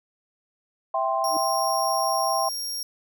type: chord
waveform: sine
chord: C major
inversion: first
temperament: equal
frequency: 659.3 / 784 / 1046.5 Hz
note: E5 / G5 / C6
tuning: 0 / 0 / 0 cents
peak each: -26 dBFS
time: 0.94-2.49 s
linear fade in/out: 5 ms
type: tone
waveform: sawtooth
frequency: 5580 Hz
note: F8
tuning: 2 cents flat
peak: -26 dBFS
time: 1.24-2.83 s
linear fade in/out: 2 ms
type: tone with exponential growth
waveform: sine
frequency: 311.1 Hz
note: D#4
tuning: in tune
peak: -28 dBFS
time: 1.25-1.37 s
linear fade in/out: 2 ms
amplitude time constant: 25 ms
effects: none